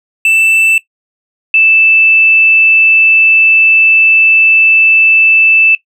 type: tone pair in turn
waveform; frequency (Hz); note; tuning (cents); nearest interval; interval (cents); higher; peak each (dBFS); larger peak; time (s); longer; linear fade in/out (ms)
triangle / sine; 2653 / 2640; E7 / E7; +10 / +2; unison; 8; first; -4; neither; 0.25-0.78 / 1.54-5.75; second; 2
effects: noise-tail reverb RT60 0.1 s tail -17 dB re dry